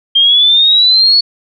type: exponential sweep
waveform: sine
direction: up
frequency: 3180 to 4435 Hz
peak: -5 dBFS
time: 0.15-1.21 s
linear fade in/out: 10 ms
effects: none